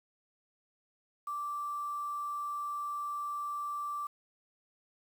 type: tone with quantisation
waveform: sine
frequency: 1170 Hz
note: D6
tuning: 7 cents flat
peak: -34 dBFS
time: 1.27-4.07 s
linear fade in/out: 5 ms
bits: 9
effects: none